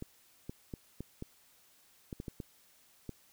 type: clicks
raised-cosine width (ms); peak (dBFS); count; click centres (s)
3; -27; 10; 0.024 / 0.495 / 0.738 / 1.006 / 1.224 / 2.128 / 2.201 / 2.282 / 2.402 / 3.093
effects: white hiss -65 dBFS RMS until 3.32 s